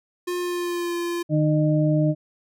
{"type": "tone with pitch glide", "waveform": "square", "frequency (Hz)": [355.6, 344.9], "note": ["F4", "F4"], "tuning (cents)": [31, -22], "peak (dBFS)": -25, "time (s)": [0.27, 1.23], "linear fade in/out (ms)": 10, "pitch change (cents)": -53, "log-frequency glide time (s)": [0.38, 0.96]}
{"type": "harmonic tone", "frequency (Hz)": 153, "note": "D#3", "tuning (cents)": -29, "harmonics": [1, 2, 4], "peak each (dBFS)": [-19, -22, -25], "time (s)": [1.29, 2.15], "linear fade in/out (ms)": 50}
{"effects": []}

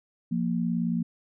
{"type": "tone pair together", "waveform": "sine", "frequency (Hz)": [174.16, 233.1], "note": ["F3", "A#3"], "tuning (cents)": [-5, 0], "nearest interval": "perfect fourth", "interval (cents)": 505, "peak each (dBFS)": -27, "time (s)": [0.31, 1.03], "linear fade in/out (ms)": 10, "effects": []}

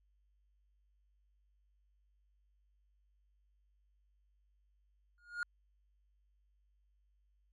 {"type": "tone with exponential growth", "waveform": "triangle", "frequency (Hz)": 1428, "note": "F6", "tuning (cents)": 38, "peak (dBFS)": -30, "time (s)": [5.18, 5.43], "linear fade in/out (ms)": 1, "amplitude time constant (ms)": 53, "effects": ["added 50 Hz sine -70 dBFS peak until 7.52 s", "AAC 32 kbps"]}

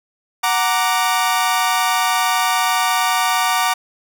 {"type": "chord", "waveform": "sawtooth", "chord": "Gb augmented", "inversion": "none", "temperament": "equal", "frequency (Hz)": [740, 932.3, 1174.7], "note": ["Gb5", "Bb5", "D6"], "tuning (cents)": [0, 0, 0], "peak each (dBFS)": -16, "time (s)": [0.43, 3.74], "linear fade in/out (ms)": 10, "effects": []}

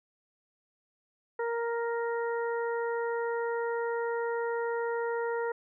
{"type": "harmonic tone", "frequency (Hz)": 466.8, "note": "A#4", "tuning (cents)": 2, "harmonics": [1, 2, 3, 4], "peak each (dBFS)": [-30, -36, -40, -42], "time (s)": [1.39, 5.52], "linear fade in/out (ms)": 5, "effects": []}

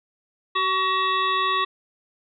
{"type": "harmonic tone with a mistuned harmonic", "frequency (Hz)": 379, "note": "F#4", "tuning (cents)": 42, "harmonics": [1, 3, 5, 7, 9, 10], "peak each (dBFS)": [-32, -21, -29, -32, -31, -31], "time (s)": [0.55, 1.65], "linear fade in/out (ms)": 10, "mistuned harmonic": 3, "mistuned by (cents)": -20, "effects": []}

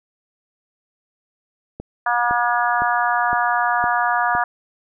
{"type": "click train", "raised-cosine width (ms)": 2, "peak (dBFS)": -17, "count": 6, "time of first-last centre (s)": [1.8, 4.351], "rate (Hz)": 1.96}
{"type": "harmonic tone", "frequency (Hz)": 240, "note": "B3", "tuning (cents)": -49, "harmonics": [3, 4, 5, 6, 7], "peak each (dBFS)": [-21, -22, -23, -24, -24], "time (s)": [2.06, 4.44], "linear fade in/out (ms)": 5}
{"effects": []}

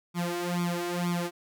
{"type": "tone with flanger", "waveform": "sawtooth", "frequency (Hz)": 174.61, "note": "F3", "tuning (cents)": 0, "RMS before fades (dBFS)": -30, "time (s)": [0.14, 1.31], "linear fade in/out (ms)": 50, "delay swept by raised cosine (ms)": [0.86, 2.76], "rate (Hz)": 2.1, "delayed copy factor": 1, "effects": []}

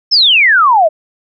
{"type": "exponential sweep", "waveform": "sine", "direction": "down", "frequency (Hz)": [5420, 600], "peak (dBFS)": -5, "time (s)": [0.11, 0.89], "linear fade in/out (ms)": 20, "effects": []}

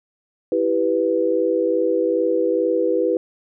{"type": "chord", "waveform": "sine", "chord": "E minor", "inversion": "none", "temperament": "equal", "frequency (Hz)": [329.6, 392, 493.9], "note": ["E4", "G4", "B4"], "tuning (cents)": [0, 0, 0], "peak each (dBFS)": [-22, -22, -19], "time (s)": [0.52, 3.17], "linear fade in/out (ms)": 2, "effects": []}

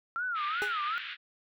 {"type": "tone with vibrato", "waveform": "sine", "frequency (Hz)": 1330, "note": "E6", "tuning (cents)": 15, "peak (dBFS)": -30, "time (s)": [0.16, 0.98], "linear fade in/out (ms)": 0, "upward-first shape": "sine", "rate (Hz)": 2.6, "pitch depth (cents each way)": 210}
{"type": "band-pass noise", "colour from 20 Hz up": "pink", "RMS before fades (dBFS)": -40, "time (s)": [0.34, 1.17], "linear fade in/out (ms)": 50, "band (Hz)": [1400, 3700], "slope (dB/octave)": 48}
{"type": "tone with exponential decay", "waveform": "25% pulse", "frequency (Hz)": 412.2, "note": "G#4", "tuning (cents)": -13, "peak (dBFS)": -26, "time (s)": [0.62, 0.77], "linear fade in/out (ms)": 0, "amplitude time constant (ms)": 31}
{"effects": []}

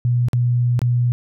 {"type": "tone with dropouts", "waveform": "sine", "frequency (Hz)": 121.7, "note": "B2", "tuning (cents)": -25, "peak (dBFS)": -14, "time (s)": [0.05, 1.12], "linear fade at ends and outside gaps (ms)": 0, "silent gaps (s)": [[0.285, 0.332], [0.792, 0.817]], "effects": []}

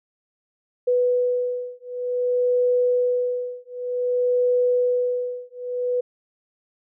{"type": "beating tone pair", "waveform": "sine", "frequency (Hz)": [493.9, 494.44], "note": ["B4", "B4"], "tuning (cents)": [0, 2], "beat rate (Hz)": 0.54, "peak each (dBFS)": [-22, -22], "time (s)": [0.87, 6.01], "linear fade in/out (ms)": 10, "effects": []}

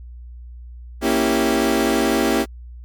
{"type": "chord", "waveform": "30% pulse", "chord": "A# diminished seventh", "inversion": "none", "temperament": "equal", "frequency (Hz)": [233.1, 277.2, 329.6, 392], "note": ["A#3", "C#4", "E4", "G4"], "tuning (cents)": [0, 0, 0, 0], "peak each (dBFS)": -19, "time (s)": [1.01, 2.46], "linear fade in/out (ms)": 50, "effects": ["added 60 Hz sine -34 dBFS peak until 2.84 s", "MP3 96 kbps"]}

